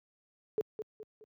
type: tone with echo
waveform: sine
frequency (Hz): 431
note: A4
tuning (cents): -36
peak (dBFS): -27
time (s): 0.58-0.61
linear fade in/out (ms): 0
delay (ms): 210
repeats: 3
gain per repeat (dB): -8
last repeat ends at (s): 1.24
effects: high-pass 100 Hz 12 dB/octave